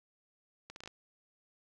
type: accelerating click train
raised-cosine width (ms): 0.2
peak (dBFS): -29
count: 6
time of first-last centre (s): 0.7-0.876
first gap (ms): 61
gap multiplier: 0.72
effects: none